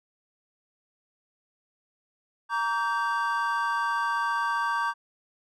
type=chord; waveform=triangle; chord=G minor; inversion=first; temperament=equal with one note detuned; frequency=932.3 / 1147.2 / 1568 Hz; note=Bb5 / D6 / G6; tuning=0 / -41 / 0 cents; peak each=-27 / -27 / -28 dBFS; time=2.49-4.94 s; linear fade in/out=50 ms; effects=none